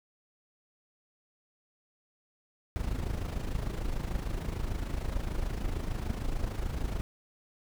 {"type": "noise with amplitude modulation", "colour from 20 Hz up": "brown", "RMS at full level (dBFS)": -30, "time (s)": [2.76, 7.01], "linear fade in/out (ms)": 0, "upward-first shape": "sine", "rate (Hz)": 26.7, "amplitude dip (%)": 65, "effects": []}